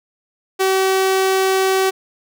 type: tone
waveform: sawtooth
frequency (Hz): 381.4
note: G4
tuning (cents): -47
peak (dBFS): -10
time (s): 0.59-1.91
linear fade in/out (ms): 20
effects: none